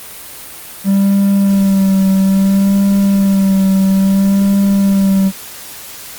triangle tone with vibrato, 195.3 Hz, G3, 6 cents flat, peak -6 dBFS, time 0.84-5.32 s, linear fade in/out 50 ms, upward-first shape sine, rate 0.6 Hz, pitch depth 27 cents each way, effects white hiss -31 dBFS RMS until 6.18 s + Opus 32 kbps

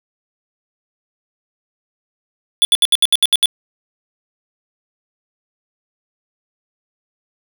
square tone bursts, 3453 Hz, A7, 33 cents flat, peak -9 dBFS, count 9, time 2.62-3.458 s, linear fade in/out 0 ms, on 30 ms, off 71 ms, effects none

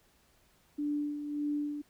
sine tone with tremolo, 293.5 Hz, D4, 1 cent flat, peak -29 dBFS, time 0.78-1.82 s, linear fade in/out 10 ms, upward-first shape sine, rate 1.7 Hz, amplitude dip 55%, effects pink hiss -67 dBFS RMS until 1.89 s

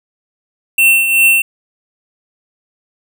square tone with tremolo, 2700 Hz, E7, 41 cents sharp, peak -6 dBFS, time 0.78-1.42 s, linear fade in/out 5 ms, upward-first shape triangle, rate 2.6 Hz, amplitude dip 60%, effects none

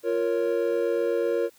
triangle chord, Bb minor, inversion second, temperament equal, 349.2 / 466.2 / 554.4 Hz, F4 / Bb4 / Db5, 0 / 0 / 0 cents, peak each -26 / -23 / -26 dBFS, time 0.03-1.5 s, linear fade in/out 50 ms, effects white hiss -58 dBFS RMS until 1.58 s

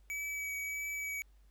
square tone with vibrato, 2282 Hz, C#7, 50 cents sharp, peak -37 dBFS, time 0.1-1.22 s, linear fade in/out 0 ms, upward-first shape triangle, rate 1.6 Hz, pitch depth 14 cents each way, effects added 50 Hz sine -59 dBFS peak until 1.5 s + pink hiss -75 dBFS RMS until 1.5 s

